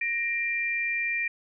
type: tone pair together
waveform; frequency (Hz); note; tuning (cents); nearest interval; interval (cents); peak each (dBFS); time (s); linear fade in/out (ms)
sine; 1864.7 / 2377; A#6 / D7; 0 / +20; major third; 420; -30 / -27; 0.01-1.28; 5
effects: none